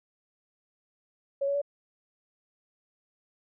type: tone with pitch steps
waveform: sine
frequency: 554.4 / 562.8 / 571.3 Hz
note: C#5 / C#5 / D5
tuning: 0 / +26 / -48 cents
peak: -25 dBFS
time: 1.41-1.617 s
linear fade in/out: 10 ms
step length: 69 ms
effects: none